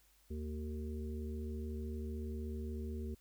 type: harmonic tone with a mistuned harmonic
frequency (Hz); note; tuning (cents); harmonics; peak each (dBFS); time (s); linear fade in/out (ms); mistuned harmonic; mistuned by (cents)
76.1; D#2; -38; 1 / 3 / 5 / 6; -40 / -45 / -48 / -55; 0.3-3.15; 10; 1; -30
effects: added 50 Hz sine -70 dBFS peak until 3.2 s + white hiss -70 dBFS RMS until 3.2 s